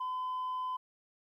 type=tone; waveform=sine; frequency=1016 Hz; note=B5; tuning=49 cents sharp; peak=-31 dBFS; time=0-0.77 s; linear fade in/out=10 ms; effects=tanh soft clip ceiling -32 dBFS + 12-bit